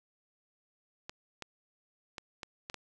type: clicks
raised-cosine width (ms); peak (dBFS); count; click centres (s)
0.2; -23; 6; 1.095 / 1.423 / 2.182 / 2.432 / 2.699 / 2.743
effects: none